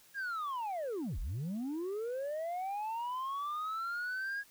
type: linear two-way sweep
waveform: sine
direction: down then up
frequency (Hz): 1659 to 31.9 to 1659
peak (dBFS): -32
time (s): 0.14-4.44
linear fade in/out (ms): 50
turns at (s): 1.19
effects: tanh soft clip ceiling -34 dBFS + white hiss -62 dBFS RMS until 4.5 s